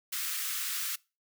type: high-pass noise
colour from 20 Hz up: white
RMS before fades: -34 dBFS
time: 0.12-0.96 s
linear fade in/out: 10 ms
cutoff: 1200 Hz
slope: 48 dB/octave
effects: noise-tail reverb RT60 0.3 s tail -24 dB re dry